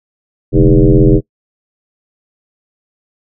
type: tone with frequency modulation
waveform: sine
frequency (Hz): 138.59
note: C#3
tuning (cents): 0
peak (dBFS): -4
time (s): 0.52-1.21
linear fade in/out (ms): 50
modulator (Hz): 86.7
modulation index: 3.5
effects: noise-tail reverb RT60 0.1 s tail -22 dB re dry